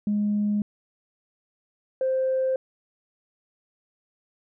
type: tone pair in turn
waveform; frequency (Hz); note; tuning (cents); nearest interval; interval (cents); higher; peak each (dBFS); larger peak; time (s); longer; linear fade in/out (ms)
sine; 207.6 / 523.1; G#3 / C5; 0 / -1; octave + major third; 1599; second; -20; neither; 0.07-0.62 / 2.01-2.56; neither; 2
effects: tanh soft clip ceiling -17 dBFS